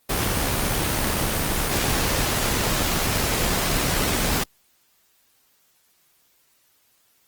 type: noise with amplitude modulation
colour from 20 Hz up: pink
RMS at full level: -21 dBFS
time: 0.09-4.44 s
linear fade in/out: 10 ms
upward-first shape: sine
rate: 71.5 Hz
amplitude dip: 35%
effects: white hiss -63 dBFS RMS until 7.27 s + Opus 24 kbps